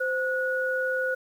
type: tone pair together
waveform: sine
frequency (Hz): 518 / 1460.9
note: C5 / F#6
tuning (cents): -17 / -22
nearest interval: octave + tritone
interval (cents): 1795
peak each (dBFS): -27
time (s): 0-1.15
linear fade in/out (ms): 10
effects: 9-bit